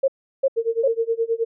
sine tone bursts, 540 Hz, C#5, 45 cents flat, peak -14 dBFS, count 3, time 0.03-0.883 s, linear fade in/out 10 ms, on 51 ms, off 350 ms
sine tone with tremolo, 457.6 Hz, A#4, 32 cents flat, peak -16 dBFS, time 0.56-1.45 s, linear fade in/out 20 ms, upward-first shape sine, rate 9.5 Hz, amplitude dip 95%
effects none

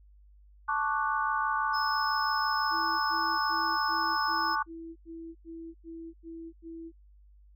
sine chord, D major seventh, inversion second, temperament equal, 880 / 1108.7 / 1174.7 / 1480 Hz, A5 / C#6 / D6 / F#6, 0 / 0 / 0 / 0 cents, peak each -32 dBFS, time 0.68-4.63 s, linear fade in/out 10 ms
triangle tone, 5170 Hz, E8, 34 cents flat, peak -33 dBFS, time 1.73-4.56 s, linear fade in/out 20 ms
sine tone bursts, 329.6 Hz, E4, in tune, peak -39 dBFS, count 11, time 2.7-6.92 s, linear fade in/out 50 ms, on 300 ms, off 92 ms
effects noise-tail reverb RT60 0.1 s tail -22 dB re dry + added 50 Hz sine -54 dBFS peak until 7.55 s

